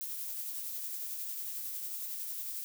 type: noise with tremolo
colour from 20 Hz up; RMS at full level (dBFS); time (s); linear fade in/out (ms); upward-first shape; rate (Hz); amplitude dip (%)
violet; -38; 0.01-2.64; 0; triangle; 11; 30
effects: none